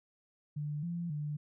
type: tone with pitch steps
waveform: sine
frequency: 148.3 / 171.4 / 148.6 Hz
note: D3 / F3 / D3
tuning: +17 / -32 / +21 cents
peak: -34 dBFS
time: 0.56-1.37 s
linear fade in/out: 10 ms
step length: 270 ms
effects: none